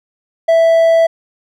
triangle tone, 659.3 Hz, E5, in tune, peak -5 dBFS, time 0.48-1.07 s, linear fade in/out 10 ms, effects none

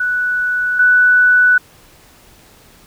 sine tone pair in turn, 1480 / 1485.7 Hz, F#6 / F#6, 0 / +7 cents, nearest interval unison, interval 7 cents, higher second, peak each -14 / -7 dBFS, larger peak second, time 0-0.79 / 0.79-1.58 s, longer neither, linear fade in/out 5 ms, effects pink hiss -46 dBFS RMS until 2.86 s

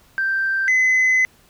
sine tone pair in turn, 1568 / 2030 Hz, G6 / B6, 0 / +47 cents, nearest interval major third, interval 447 cents, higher second, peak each -17 / -11 dBFS, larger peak second, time 0.18-0.68 / 0.68-1.25 s, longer second, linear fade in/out 0 ms, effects tanh soft clip ceiling -12 dBFS + pink hiss -54 dBFS RMS until 1.49 s

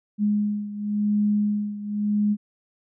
sine beating tone pair, 207.7 / 208.63 Hz, G#3 / G#3, 0 / +8 cents, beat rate 0.93 Hz, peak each -22 / -26 dBFS, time 0.18-2.37 s, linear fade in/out 50 ms, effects none

